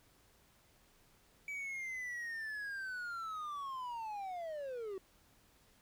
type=linear sweep; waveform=triangle; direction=down; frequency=2300 to 370 Hz; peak=-38 dBFS; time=1.48-4.98 s; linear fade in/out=2 ms; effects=pink hiss -68 dBFS RMS until 5.81 s